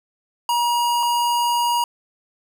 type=tone pair in turn; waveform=square; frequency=954 / 954 Hz; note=A#5 / A#5; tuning=+40 / +40 cents; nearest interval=unison; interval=0 cents; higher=neither; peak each=-18 dBFS; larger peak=neither; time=0.49-1.03 / 1.03-1.84 s; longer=second; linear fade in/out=2 ms; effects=none